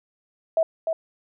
sine tone with echo, 650 Hz, E5, 24 cents flat, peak -16 dBFS, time 0.57-0.63 s, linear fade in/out 2 ms, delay 300 ms, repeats 1, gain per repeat -5 dB, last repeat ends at 0.93 s, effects none

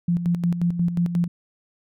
sine tone with tremolo, 172.9 Hz, F3, 17 cents flat, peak -17 dBFS, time 0.08-1.28 s, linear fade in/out 5 ms, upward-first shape square, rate 5.6 Hz, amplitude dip 60%, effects none

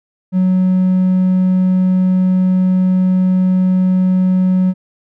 triangle tone, 185 Hz, F#3, in tune, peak -7 dBFS, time 0.32-4.74 s, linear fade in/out 50 ms, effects tanh soft clip ceiling -3 dBFS

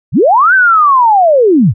sine linear two-way sweep, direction up then down, 79 to 1568 to 79 Hz, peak -4 dBFS, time 0.12-1.74 s, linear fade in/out 50 ms, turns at 0.54 s, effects none

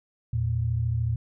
sine tone pair together, 82.1 / 115.71 Hz, E2 / A#2, -6 / -12 cents, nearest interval tritone, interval 594 cents, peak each -29 / -24 dBFS, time 0.33-1.16 s, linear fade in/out 5 ms, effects none

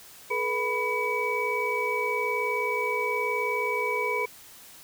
sine tone cluster, 428.1 / 487.1 / 992 / 2277 Hz, A4 / B4 / B5 / C#7, -47 / -24 / +7 / +46 cents, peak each -31 / -32 / -30 / -29 dBFS, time 0.3-4.26 s, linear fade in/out 10 ms, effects white hiss -49 dBFS RMS until 4.83 s

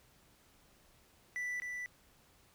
triangle tone with echo, 1975.5 Hz, B6, in tune, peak -34 dBFS, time 1.36-1.6 s, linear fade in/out 0 ms, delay 260 ms, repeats 1, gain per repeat -3 dB, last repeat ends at 1.86 s, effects pink hiss -66 dBFS RMS until 2.54 s

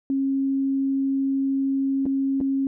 sine tone with dropouts, 271.3 Hz, C#4, 37 cents flat, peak -20 dBFS, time 0.1-2.67 s, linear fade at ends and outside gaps 1 ms, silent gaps 2.056-2.063 / 2.404-2.411 s, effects none

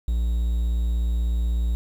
triangle tone with quantisation, 58.2 Hz, A#1, 2 cents flat, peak -18 dBFS, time 0.08-1.75 s, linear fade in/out 0 ms, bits 8, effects none

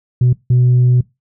sine tone bursts at uneven times, 124.4 Hz, B2, 13 cents sharp, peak -6 dBFS, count 2, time 0.21-0.33 / 0.5-1.01 s, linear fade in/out 5 ms, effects noise-tail reverb RT60 0.2 s tail -21 dB re dry + tanh soft clip ceiling -6 dBFS

